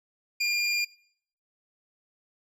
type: tone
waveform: 25% pulse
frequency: 2405 Hz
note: D7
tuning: 41 cents sharp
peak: -20 dBFS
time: 0.4-0.85 s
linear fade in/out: 10 ms
effects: noise-tail reverb RT60 0.6 s tail -22 dB re dry + low-pass 11000 Hz 12 dB/octave